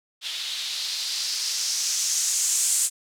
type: noise with low-pass filter sweep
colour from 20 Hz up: violet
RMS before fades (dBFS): -26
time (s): 0.21-2.9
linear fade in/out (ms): 50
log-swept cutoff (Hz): 3400 to 8100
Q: 2.7
effects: none